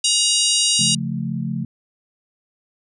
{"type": "harmonic tone", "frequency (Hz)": 950, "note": "A#5", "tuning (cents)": 33, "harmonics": [3, 4, 5, 6, 7, 8, 9, 10], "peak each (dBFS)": [-21, -22, -23, -24, -24, -25, -26, -26], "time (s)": [0.04, 0.95], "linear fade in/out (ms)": 5}
{"type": "chord", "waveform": "sine", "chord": "Db augmented", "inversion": "none", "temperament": "equal", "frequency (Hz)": [138.59, 174.61, 220], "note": ["Db3", "F3", "A3"], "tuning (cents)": [0, 0, 0], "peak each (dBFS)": -26, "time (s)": [0.79, 1.65], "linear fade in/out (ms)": 5}
{"effects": []}